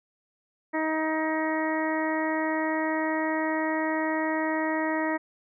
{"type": "harmonic tone", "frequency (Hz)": 315.1, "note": "D#4", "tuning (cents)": 22, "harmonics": [1, 2, 3, 4, 5, 6, 7], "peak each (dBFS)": [-28, -31, -32, -38, -41, -32, -41], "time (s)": [0.73, 5.18], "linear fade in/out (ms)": 20, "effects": []}